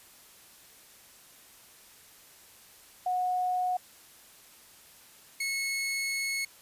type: tone pair in turn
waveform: sine / sawtooth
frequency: 730 / 2188 Hz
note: F#5 / C#7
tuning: -24 / -23 cents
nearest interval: octave + perfect fifth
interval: 1901 cents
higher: second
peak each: -26 dBFS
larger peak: neither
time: 3.06-3.77 / 5.4-6.45 s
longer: second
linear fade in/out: 5 ms
effects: white hiss -55 dBFS RMS until 6.61 s + resampled to 32000 Hz